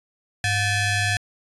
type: ring-modulated tone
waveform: sawtooth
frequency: 821 Hz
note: G#5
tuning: 20 cents flat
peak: -13 dBFS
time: 0.44-1.17 s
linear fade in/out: 2 ms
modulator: 923 Hz
effects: resampled to 24000 Hz